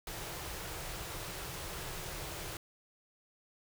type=band-stop noise; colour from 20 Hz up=pink; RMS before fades=-42 dBFS; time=0.07-2.57 s; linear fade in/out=2 ms; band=190 to 300 Hz; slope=96 dB/octave; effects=none